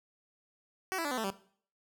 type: tone with pitch steps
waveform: 10% pulse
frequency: 377.9 / 330.9 / 289.7 / 253.7 / 222.1 / 194.49 Hz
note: F#4 / E4 / D4 / B3 / A3 / G3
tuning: +37 / +7 / -24 / +47 / +16 / -13 cents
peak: -24 dBFS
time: 0.92-1.304 s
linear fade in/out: 0 ms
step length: 64 ms
effects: noise-tail reverb RT60 0.5 s tail -17 dB re dry